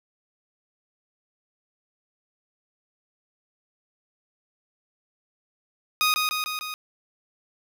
15% pulse tone with echo, 1244.5 Hz, D#6, in tune, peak -13 dBFS, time 6.01-6.14 s, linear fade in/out 0 ms, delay 150 ms, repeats 4, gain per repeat -3 dB, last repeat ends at 6.74 s, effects none

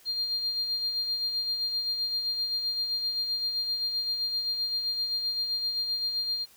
sine tone with tremolo, 4200 Hz, C8, 6 cents sharp, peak -24 dBFS, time 0.05-6.46 s, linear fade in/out 50 ms, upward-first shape sine, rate 7.7 Hz, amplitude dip 50%, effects tanh soft clip ceiling -22 dBFS + white hiss -57 dBFS RMS until 6.56 s

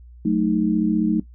sine chord, D# diminished, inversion first, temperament equal, 185 / 220 / 311.1 Hz, F#3 / A3 / D#4, 0 / 0 / 0 cents, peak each -22 / -20 / -21 dBFS, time 0.25-1.2 s, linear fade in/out 5 ms, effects noise-tail reverb RT60 0.1 s tail -17 dB re dry + added 60 Hz sine -41 dBFS peak until 1.34 s

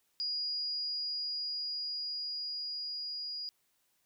sine tone with level ramp, 4877 Hz, D#8, 35 cents flat, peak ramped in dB -32 to -37 dBFS, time 0.2-3.49 s, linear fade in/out 0 ms, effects white hiss -75 dBFS RMS until 4.05 s

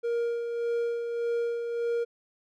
triangle tone with tremolo, 469.8 Hz, A#4, 13 cents sharp, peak -23 dBFS, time 0.03-2.05 s, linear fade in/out 20 ms, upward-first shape sine, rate 1.7 Hz, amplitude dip 45%, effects none

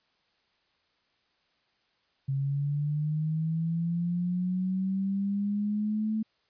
sine linear sweep, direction up, 135.1 to 219.5 Hz, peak -26 dBFS, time 2.28-6.23 s, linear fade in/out 10 ms, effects white hiss -71 dBFS RMS until 6.49 s + resampled to 11025 Hz

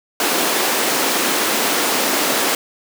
pink high-pass noise, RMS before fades -18 dBFS, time 0.2-2.55 s, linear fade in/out 2 ms, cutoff 260 Hz, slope 24 dB/octave, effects none

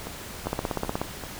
two click trains, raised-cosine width 1 ms, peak -21 / -12 dBFS, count 4 / 10, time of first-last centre 0.07-1.237 / 0.47-1.015 s, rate 2.57 / 16.5 Hz, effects pink hiss -39 dBFS RMS until 1.39 s

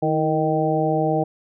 harmonic tone with a mistuned harmonic, 155.56 Hz, D#3, in tune, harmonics 1 / 2 / 3 / 4 / 5, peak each -24 / -24 / -24 / -24 / -24 dBFS, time 0.02-1.24 s, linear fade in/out 10 ms, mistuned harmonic 2, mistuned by +55 cents, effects none

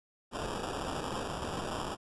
white noise with sample-and-hold, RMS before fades -37 dBFS, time 0.31-1.97 s, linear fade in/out 50 ms, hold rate 2100 Hz, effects resampled to 24000 Hz

